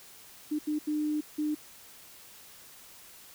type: tone bursts at uneven times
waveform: sine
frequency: 301.9 Hz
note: D4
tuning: 48 cents sharp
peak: -27 dBFS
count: 4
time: 0.51-0.59 / 0.67-0.79 / 0.87-1.21 / 1.38-1.55 s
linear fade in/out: 10 ms
effects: white hiss -52 dBFS RMS until 3.34 s